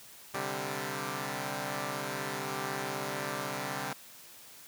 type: chord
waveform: 5% pulse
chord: C suspended second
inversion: none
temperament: equal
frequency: 130.81 / 146.83 / 196 Hz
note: C3 / D3 / G3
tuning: 0 / 0 / 0 cents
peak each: -27 dBFS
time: 0.34-3.93 s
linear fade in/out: 2 ms
effects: white hiss -52 dBFS RMS until 4.67 s + high-pass 80 Hz 12 dB/octave